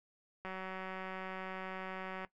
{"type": "click train", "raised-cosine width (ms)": 0.5, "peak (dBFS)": -28, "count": 339, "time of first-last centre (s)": [0.45, 2.248], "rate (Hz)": 188, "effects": ["noise-tail reverb RT60 0.1 s tail -17 dB re dry"]}